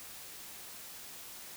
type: silence
effects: white hiss -48 dBFS RMS until 1.56 s